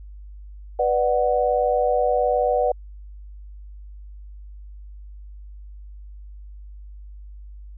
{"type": "chord", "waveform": "sine", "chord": "B minor", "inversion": "none", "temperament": "just", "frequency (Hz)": [493.9, 592.7, 740.8], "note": ["B4", "D5", "F#5"], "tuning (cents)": [0, 16, 2], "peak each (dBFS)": [-21, -22, -22], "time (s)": [0.79, 2.72], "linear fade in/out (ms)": 5, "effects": ["added 50 Hz sine -37 dBFS peak until 7.77 s"]}